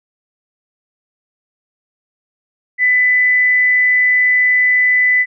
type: tone with amplitude modulation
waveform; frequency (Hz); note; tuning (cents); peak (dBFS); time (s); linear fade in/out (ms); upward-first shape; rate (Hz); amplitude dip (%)
sine; 1997; B6; +19; -8; 2.78-5.26; 50; sine; 221; 25
effects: none

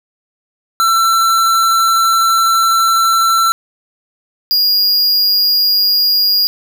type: tone pair in turn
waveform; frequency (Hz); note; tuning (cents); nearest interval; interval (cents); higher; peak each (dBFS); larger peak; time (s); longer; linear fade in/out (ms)
square; 1344 / 4851; E6 / D#8; +33 / -45; octave + minor seventh; 2222; second; -10; neither; 0.8-3.52 / 4.51-6.47; first; 0
effects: none

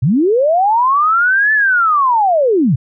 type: linear two-way sweep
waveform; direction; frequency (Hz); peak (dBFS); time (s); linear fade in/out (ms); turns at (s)
sine; up then down; 106.1 to 1760 to 106.1; -9; 0.02-2.76; 10; 1.53
effects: none

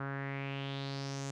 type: tone with low-pass filter sweep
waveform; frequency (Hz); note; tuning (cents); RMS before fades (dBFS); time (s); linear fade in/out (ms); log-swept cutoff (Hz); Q
sawtooth; 137.8; C#3; -10; -39; 0-1.31; 5; 1400 to 7200; 4.1
effects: none

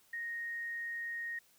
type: tone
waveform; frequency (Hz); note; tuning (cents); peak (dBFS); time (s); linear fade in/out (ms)
sine; 1864.7; A#6; 0; -37; 0.13-1.39; 5
effects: white hiss -67 dBFS RMS until 1.58 s

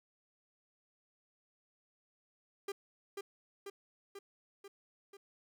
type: tone with echo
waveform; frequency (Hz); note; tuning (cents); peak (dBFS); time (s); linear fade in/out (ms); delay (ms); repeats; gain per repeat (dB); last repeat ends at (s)
45% pulse; 398.4; G4; +28; -37; 2.68-2.72; 5; 490; 5; -3; 5.17
effects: none

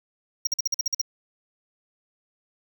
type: tone bursts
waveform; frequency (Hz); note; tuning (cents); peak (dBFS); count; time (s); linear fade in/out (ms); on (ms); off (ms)
square; 5620; F8; +10; -21; 9; 0.45-1.015; 5; 21; 47
effects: none

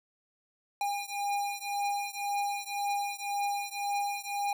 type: beating tone pair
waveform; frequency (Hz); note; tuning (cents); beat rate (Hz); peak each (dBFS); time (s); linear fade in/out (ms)
square; 809 / 810.9; G#5 / G#5; -46 / -42; 1.9; -34 / -35; 0.81-4.53; 2
effects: none

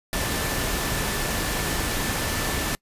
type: tone in noise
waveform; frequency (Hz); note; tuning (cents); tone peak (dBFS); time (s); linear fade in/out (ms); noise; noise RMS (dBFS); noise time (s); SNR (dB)
sine; 1760; A6; 0; -36; 0.13-2.75; 0; pink; -26; 0.13-2.75; -13
effects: noise-tail reverb RT60 0.1 s tail -26 dB re dry + resampled to 32000 Hz

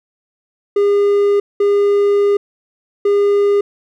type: tone bursts at uneven times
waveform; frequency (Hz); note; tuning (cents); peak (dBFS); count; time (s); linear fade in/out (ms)
triangle; 405.7; G#4; -41; -8; 3; 0.76-1.4 / 1.6-2.37 / 3.05-3.61; 5
effects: none

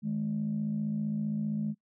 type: tone pair together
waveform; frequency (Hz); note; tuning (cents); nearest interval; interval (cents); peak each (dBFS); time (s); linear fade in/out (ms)
sine; 157 / 212.3; D#3 / G#3; +16 / +38; perfect fourth; 522; -34 / -29; 0.02-1.75; 50
effects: noise-tail reverb RT60 0.1 s tail -24 dB re dry + tanh soft clip ceiling -23 dBFS

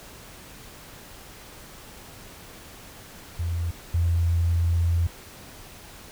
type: tone pair in turn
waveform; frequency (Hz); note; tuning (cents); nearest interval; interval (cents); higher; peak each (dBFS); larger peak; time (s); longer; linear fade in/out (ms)
sine; 84.9 / 84.9; F2 / F2; -48 / -48; unison; 0; neither; -24 / -19; second; 3.39-3.71 / 3.94-5.07; second; 5
effects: pink hiss -45 dBFS RMS until 6.11 s

